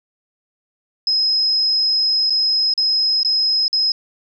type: tone with dropouts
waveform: sine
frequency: 5110 Hz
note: D#8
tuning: 45 cents sharp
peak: -14 dBFS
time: 1.07-3.92 s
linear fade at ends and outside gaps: 2 ms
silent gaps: 2.298-2.304 / 2.738-2.777 / 3.232-3.248 / 3.681-3.729 s
effects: none